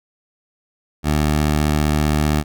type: tone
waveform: 15% pulse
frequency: 75.3 Hz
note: D2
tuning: 44 cents sharp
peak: -9 dBFS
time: 1.03-2.44 s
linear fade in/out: 50 ms
effects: none